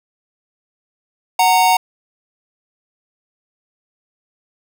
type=tone pair together; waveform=square; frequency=740 / 924.6 Hz; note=F#5 / A#5; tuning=0 / -14 cents; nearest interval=major third; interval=386 cents; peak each=-14 dBFS; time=1.39-1.77 s; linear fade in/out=5 ms; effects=none